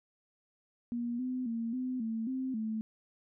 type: tone with pitch steps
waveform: sine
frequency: 238.2 / 254.3 / 229.6 / 254.9 / 224.3 / 260.8 / 219.5 Hz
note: A#3 / C4 / A#3 / C4 / A3 / C4 / A3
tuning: +38 / -49 / -26 / -45 / +34 / -5 / -4 cents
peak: -32 dBFS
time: 0.92-2.81 s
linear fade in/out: 0 ms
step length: 270 ms
effects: none